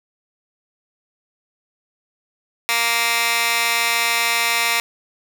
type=tone with high-pass filter; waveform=15% pulse; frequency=233 Hz; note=A#3; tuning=1 cent flat; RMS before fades=-19 dBFS; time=2.69-4.8 s; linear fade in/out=0 ms; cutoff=1700 Hz; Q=1.2; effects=none